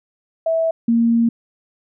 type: tone pair in turn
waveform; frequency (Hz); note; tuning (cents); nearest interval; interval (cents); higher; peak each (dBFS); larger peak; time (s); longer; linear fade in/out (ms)
sine; 653 / 231.9; E5 / A#3; -17 / -9; octave + tritone; 1792; first; -15 / -12; second; 0.46-0.71 / 0.88-1.29; second; 5
effects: none